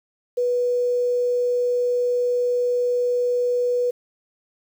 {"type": "tone with quantisation", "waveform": "sine", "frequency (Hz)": 490, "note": "B4", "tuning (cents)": -14, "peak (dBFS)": -18, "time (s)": [0.37, 3.91], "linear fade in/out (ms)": 10, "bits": 8, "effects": []}